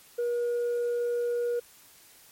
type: tone with tanh clipping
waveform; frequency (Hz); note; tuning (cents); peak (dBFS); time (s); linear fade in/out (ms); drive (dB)
sine; 479; A#4; +47; -26; 0.18-1.6; 10; 1
effects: white hiss -55 dBFS RMS until 2.31 s + MP3 64 kbps